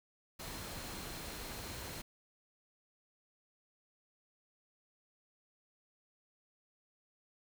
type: tone in noise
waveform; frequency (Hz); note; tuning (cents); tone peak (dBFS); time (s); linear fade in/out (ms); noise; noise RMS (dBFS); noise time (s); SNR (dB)
sine; 4163; C8; -10; -56; 0.39-2.02; 10; pink; -45; 0.39-2.02; -14
effects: none